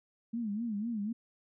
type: tone with vibrato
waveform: sine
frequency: 219 Hz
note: A3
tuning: 8 cents flat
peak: -32 dBFS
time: 0.33-1.13 s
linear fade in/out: 10 ms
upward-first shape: sine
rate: 4 Hz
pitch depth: 150 cents each way
effects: none